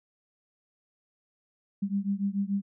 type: beating tone pair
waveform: sine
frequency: 196 / 202.9 Hz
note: G3 / G#3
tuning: 0 / -40 cents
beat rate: 6.9 Hz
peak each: -29 / -30 dBFS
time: 1.82-2.62 s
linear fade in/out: 10 ms
effects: none